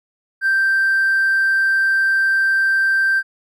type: tone with hard clipping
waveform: triangle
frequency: 1568 Hz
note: G6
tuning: in tune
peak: -13 dBFS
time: 0.41-3.23 s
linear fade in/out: 50 ms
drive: 2 dB
effects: none